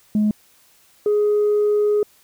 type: tone pair in turn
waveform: sine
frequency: 211.5 / 417.2 Hz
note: G#3 / G#4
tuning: +32 / +8 cents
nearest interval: octave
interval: 1176 cents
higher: second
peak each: -13 dBFS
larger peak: neither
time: 0.15-0.31 / 1.06-2.03 s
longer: second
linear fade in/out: 2 ms
effects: tanh soft clip ceiling -12 dBFS + white hiss -55 dBFS RMS until 2.23 s

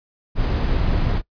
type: noise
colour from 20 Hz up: brown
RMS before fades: -19 dBFS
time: 0.35-1.22 s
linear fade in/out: 50 ms
effects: noise-tail reverb RT60 0.1 s tail -21 dB re dry + resampled to 11025 Hz

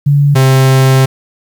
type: tone pair in turn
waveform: sine / 45% pulse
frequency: 143.2 / 132.48 Hz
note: D3 / C3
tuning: -43 / +22 cents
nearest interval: minor second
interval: 135 cents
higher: first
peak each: -5 dBFS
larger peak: neither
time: 0.06-0.35 / 0.35-1.06 s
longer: second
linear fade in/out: 10 ms
effects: 7-bit

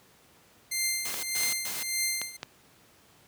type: tone with tremolo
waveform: 10% pulse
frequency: 2093 Hz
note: C7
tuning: in tune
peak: -16 dBFS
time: 0.71-2.37 s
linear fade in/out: 10 ms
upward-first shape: triangle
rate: 1.7 Hz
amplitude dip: 90%
type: noise bursts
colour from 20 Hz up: white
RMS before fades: -35 dBFS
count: 3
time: 1.05-1.83 s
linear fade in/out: 2 ms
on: 180 ms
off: 120 ms
type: clicks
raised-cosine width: 0.2 ms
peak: -16 dBFS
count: 4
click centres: 1.142 / 1.434 / 2.216 / 2.431 s
effects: pink hiss -59 dBFS RMS until 3.27 s + high-pass 100 Hz 12 dB/octave

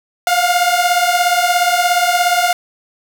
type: beating tone pair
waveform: sawtooth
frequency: 700 / 717 Hz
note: F5 / F5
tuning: +4 / +45 cents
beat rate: 17 Hz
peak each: -11 dBFS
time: 0.27-2.53 s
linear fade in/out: 2 ms
effects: none

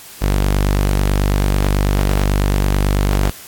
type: tone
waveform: sawtooth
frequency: 49.11 Hz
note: G1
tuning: 4 cents sharp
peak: -9 dBFS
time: 0.21-3.31 s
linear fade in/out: 20 ms
effects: white hiss -37 dBFS RMS until 3.47 s + AAC 64 kbps

